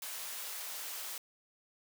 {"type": "high-pass noise", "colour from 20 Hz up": "white", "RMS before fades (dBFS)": -42, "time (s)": [0.02, 1.18], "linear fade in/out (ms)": 2, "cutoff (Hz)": 570, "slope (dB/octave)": 12, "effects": []}